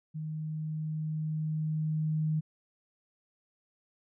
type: tone with level ramp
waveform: sine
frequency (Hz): 155.56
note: D#3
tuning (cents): 0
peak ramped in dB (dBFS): -34 to -26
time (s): 0.14-2.41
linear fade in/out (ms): 20
effects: none